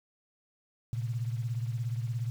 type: beating tone pair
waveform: sine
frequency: 115.3 / 132.3 Hz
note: A#2 / C3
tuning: -19 / +20 cents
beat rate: 17 Hz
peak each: -31 / -37 dBFS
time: 0.93-2.3 s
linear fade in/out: 0 ms
effects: 9-bit